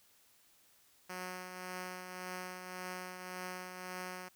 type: tone with tremolo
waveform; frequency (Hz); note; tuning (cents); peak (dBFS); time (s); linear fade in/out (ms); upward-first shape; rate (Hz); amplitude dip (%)
5% pulse; 182.8; F#3; -21; -29; 1.09-4.29; 10; triangle; 1.8; 50
effects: white hiss -67 dBFS RMS until 4.35 s